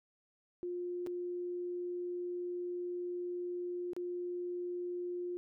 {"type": "tone with dropouts", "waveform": "sine", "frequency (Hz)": 354.2, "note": "F4", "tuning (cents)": 24, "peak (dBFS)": -36, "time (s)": [0.63, 5.37], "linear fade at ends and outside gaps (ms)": 0, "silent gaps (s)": [[1.064, 1.07], [3.933, 3.965]], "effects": []}